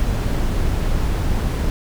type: noise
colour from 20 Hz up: brown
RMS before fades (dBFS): -19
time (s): 0-1.7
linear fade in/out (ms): 0
effects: none